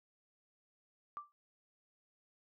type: tone with exponential decay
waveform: sine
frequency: 1174.7 Hz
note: D6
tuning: in tune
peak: -37 dBFS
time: 1.17-1.32 s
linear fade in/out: 0 ms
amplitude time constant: 31 ms
effects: none